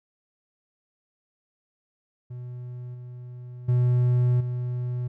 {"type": "tone with level steps", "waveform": "triangle", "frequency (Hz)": 123.47, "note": "B2", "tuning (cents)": 0, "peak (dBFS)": [-32, -35, -16, -24], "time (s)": [2.3, 5.08], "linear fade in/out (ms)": 10, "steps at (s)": [2.94, 3.68, 4.4], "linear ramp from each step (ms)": 10, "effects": []}